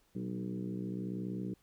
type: harmonic tone with a mistuned harmonic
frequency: 60.8 Hz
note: B1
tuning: 26 cents flat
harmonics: 2 / 3 / 4 / 5 / 6 / 7 / 8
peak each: -44 / -38 / -48 / -43 / -47 / -50 / -56 dBFS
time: 0.15-1.54 s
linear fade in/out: 5 ms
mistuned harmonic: 3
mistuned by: +58 cents
effects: pink hiss -71 dBFS RMS until 1.62 s